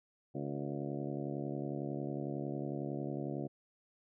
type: harmonic tone with a mistuned harmonic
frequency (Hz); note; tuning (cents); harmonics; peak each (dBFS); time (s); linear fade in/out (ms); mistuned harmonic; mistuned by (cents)
71; C#2; +42; 2 / 3 / 4 / 5 / 6 / 7 / 8 / 9 / 10; -41 / -44 / -42 / -43 / -50 / -51 / -48 / -50 / -52; 0.34-3.48; 20; 7; -55
effects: none